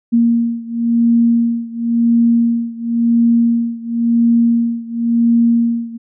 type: beating tone pair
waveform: sine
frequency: 233.1 / 234.05 Hz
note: A#3 / A#3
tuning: 0 / +7 cents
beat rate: 0.95 Hz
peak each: -13 / -15 dBFS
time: 0.12-5.98 s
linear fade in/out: 20 ms
effects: none